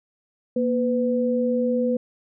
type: tone pair together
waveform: sine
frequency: 237 / 501 Hz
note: A#3 / B4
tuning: +29 / +25 cents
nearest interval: octave + minor second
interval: 1296 cents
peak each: -22 dBFS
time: 0.56-1.97 s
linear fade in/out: 5 ms
effects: none